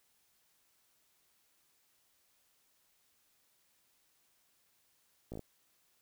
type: slowing click train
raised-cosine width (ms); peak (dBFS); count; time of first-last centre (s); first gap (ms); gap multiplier
2; -30; 5; 5.32-5.393; 17; 1.05
effects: white hiss -73 dBFS RMS until 6.01 s